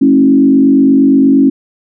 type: tone with frequency modulation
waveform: sine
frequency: 272.3 Hz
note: C#4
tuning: 31 cents flat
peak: -4 dBFS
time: 0.01-1.5 s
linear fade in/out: 10 ms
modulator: 48.5 Hz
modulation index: 0.87
effects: none